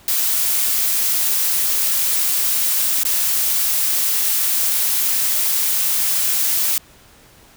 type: noise with dropouts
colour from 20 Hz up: blue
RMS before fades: -18 dBFS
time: 0.08-6.78 s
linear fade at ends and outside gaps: 1 ms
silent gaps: 3.034-3.051 s
effects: pink hiss -48 dBFS RMS until 7.56 s